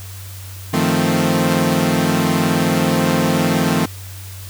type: chord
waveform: sawtooth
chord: F dominant seventh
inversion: third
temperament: equal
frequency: 155.56 / 174.61 / 220 / 261.6 Hz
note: Eb3 / F3 / A3 / C4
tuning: 0 / 0 / 0 / 0 cents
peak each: -16 dBFS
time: 0.73-3.86 s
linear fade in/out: 10 ms
effects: added 95 Hz sine -31 dBFS peak until 4.49 s + white hiss -38 dBFS RMS until 4.49 s